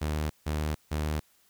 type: tone bursts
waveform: sawtooth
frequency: 76.3 Hz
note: D#2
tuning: 33 cents flat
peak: -24 dBFS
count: 3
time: 0.01-1.2 s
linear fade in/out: 10 ms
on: 290 ms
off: 160 ms
effects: white hiss -65 dBFS RMS until 1.49 s